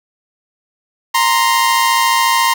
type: tone pair together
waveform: sawtooth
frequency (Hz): 932.3 / 1046.5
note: A#5 / C6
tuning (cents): 0 / 0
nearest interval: major second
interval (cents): 200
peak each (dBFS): -10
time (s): 1.14-2.54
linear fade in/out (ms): 10
effects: none